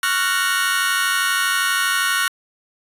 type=chord; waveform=sawtooth; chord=Gb major seventh; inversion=second; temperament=just; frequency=1110 / 1387.5 / 1480 / 1850 Hz; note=Db6 / F6 / Gb6 / Bb6; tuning=+2 / -12 / 0 / -14 cents; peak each=-21 / -20 / -17 / -20 dBFS; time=0.03-2.28 s; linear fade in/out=2 ms; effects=resampled to 32000 Hz